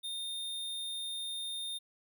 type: tone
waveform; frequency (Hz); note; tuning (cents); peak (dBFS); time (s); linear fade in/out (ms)
square; 3644; A#7; -40; -37; 0.03-1.79; 20
effects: none